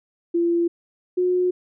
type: tone pair in turn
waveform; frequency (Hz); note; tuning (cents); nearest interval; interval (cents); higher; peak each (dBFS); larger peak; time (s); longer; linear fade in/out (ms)
sine; 341.4 / 362.1; F4 / F#4; -39 / -37; minor second; 102; second; -17; neither; 0.34-0.68 / 1.17-1.51; neither; 10
effects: none